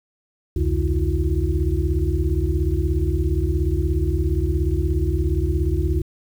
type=tone cluster; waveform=sine; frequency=65.5 / 82.5 / 143.6 / 324.1 / 360.1 Hz; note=C2 / E2 / D3 / E4 / F#4; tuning=+2 / +2 / -39 / -29 / -47 cents; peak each=-21 / -22 / -28 / -28 / -28 dBFS; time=0.56-6.02 s; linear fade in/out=5 ms; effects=8-bit